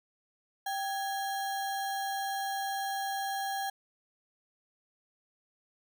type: tone with sample-and-hold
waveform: sine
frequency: 784 Hz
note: G5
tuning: in tune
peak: -31 dBFS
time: 0.66-3.7 s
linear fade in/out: 5 ms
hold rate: 2450 Hz
effects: none